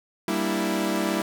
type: chord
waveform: sawtooth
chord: E half-diminished seventh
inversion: first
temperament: equal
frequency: 196 / 233.1 / 293.7 / 329.6 Hz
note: G3 / Bb3 / D4 / E4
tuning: 0 / 0 / 0 / 0 cents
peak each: -24 / -27 / -28 / -23 dBFS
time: 0.28-1.22 s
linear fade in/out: 2 ms
effects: none